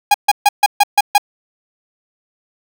45% pulse tone bursts, 820 Hz, G#5, 22 cents flat, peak -6 dBFS, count 7, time 0.11-1.181 s, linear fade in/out 5 ms, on 33 ms, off 140 ms, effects none

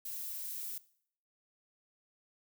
violet noise, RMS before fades -41 dBFS, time 0.05-0.78 s, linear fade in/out 5 ms, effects noise-tail reverb RT60 0.6 s tail -19 dB re dry

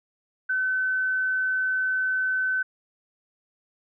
sine tone, 1520 Hz, F#6, 46 cents sharp, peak -22 dBFS, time 0.49-2.63 s, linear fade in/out 10 ms, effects none

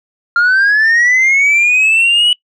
sine linear sweep, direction up, 1387 to 2960 Hz, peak -5 dBFS, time 0.36-2.33 s, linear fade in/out 2 ms, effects noise-tail reverb RT60 0.1 s tail -24 dB re dry + tanh soft clip ceiling -6 dBFS

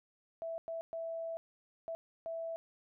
sine tone bursts at uneven times, 659.3 Hz, E5, in tune, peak -37 dBFS, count 5, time 0.42-0.58 / 0.68-0.81 / 0.93-1.37 / 1.88-1.95 / 2.26-2.56 s, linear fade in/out 0 ms, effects none

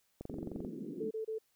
click train, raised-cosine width 2 ms, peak -29 dBFS, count 11, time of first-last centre 0.21-0.649 s, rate 22.8 Hz
white band-pass noise, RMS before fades -43 dBFS, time 0.29-1.11 s, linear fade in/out 20 ms, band 170 to 390 Hz, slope 48 dB/octave
sine tone bursts, 440 Hz, A4, in tune, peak -35 dBFS, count 3, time 1-1.386 s, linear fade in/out 10 ms, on 110 ms, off 28 ms
effects white hiss -75 dBFS RMS until 1.55 s

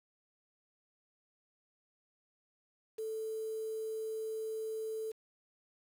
sine tone with quantisation, 440 Hz, A4, in tune, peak -36 dBFS, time 2.98-5.12 s, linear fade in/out 10 ms, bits 9, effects none

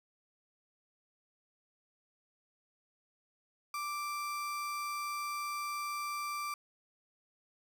35% pulse tone, 1174.7 Hz, D6, in tune, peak -34 dBFS, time 3.74-6.54 s, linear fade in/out 2 ms, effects none

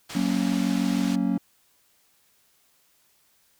white low-pass noise, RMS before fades -38 dBFS, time 0.09-1.16 s, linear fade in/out 10 ms, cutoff 5000 Hz, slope 12 dB/octave
triangle chord, F# major, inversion none, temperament just, 185 / 231.2 / 277.5 Hz, F#3 / A#3 / C#4, 0 / -14 / +2 cents, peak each -24 dBFS, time 0.15-1.38 s, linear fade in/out 5 ms
effects white hiss -64 dBFS RMS until 3.59 s

